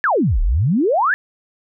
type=exponential two-way sweep; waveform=sine; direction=down then up; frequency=1800 to 34 to 1800 Hz; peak=-13 dBFS; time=0.04-1.14 s; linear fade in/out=0 ms; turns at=0.41 s; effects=none